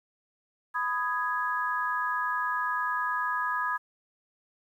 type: chord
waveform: sine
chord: G# minor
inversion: first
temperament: just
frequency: 996.7 / 1245.9 / 1661.2 Hz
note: B5 / D#6 / G#6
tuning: +16 / +2 / 0 cents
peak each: -31 dBFS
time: 0.74-3.78 s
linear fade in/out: 20 ms
effects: 10-bit